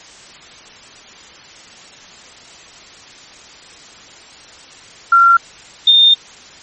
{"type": "tone pair in turn", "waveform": "sine", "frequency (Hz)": [1373, 3632], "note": ["F6", "A#7"], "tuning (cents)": [-30, -46], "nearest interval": "octave + perfect fourth", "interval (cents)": 1684, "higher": "second", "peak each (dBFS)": -5, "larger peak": "neither", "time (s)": [[5.12, 5.37], [5.87, 6.14]], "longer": "second", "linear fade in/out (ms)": 5, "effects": ["white hiss -39 dBFS RMS until 6.62 s", "MP3 32 kbps"]}